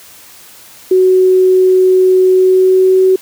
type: tone with pitch glide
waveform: sine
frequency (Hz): 372.2 to 376.1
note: F#4 to F#4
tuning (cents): +10 to +28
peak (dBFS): -5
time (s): 0.91-3.16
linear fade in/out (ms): 5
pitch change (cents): +18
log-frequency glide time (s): 2.31-3.02
effects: white hiss -38 dBFS RMS until 3.21 s + high-pass 60 Hz 12 dB/octave